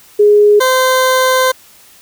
sine / 20% pulse tone pair in turn, 415.3 / 516.2 Hz, G#4 / C5, 0 / -23 cents, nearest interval major third, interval 377 cents, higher second, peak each -4 dBFS, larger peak neither, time 0.19-0.6 / 0.6-1.52 s, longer second, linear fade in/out 10 ms, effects white hiss -43 dBFS RMS until 2.01 s

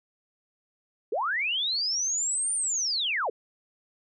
sine linear two-way sweep, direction up then down, 370 to 9200 to 370 Hz, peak -25 dBFS, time 1.12-3.3 s, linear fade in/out 5 ms, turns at 2.54 s, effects none

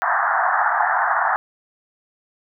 pink band-pass noise, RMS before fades -19 dBFS, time 0.02-1.36 s, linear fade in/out 0 ms, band 680 to 1800 Hz, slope 96 dB/octave, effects none

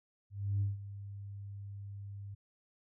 sine tone with ADSR envelope, 100 Hz, G2, 35 cents sharp, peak -27 dBFS, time 0.3-2.35 s, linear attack 310 ms, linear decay 160 ms, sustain -15 dB, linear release 12 ms, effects tanh soft clip ceiling -25 dBFS

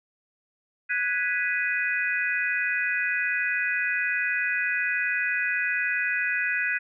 sine chord, G# minor seventh, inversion third, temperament equal, 1480 / 1661.2 / 1975.5 / 2489 Hz, F#6 / G#6 / B6 / D#7, 0 / 0 / 0 / 0 cents, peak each -29 dBFS, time 0.89-6.79 s, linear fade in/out 20 ms, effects none

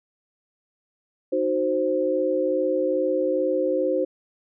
sine chord, C diminished, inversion first, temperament equal with one note detuned, 307.6 / 370 / 523.3 Hz, Eb4 / Gb4 / C5, -20 / 0 / 0 cents, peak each -27 / -26 / -22 dBFS, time 1.32-4.05 s, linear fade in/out 10 ms, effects none

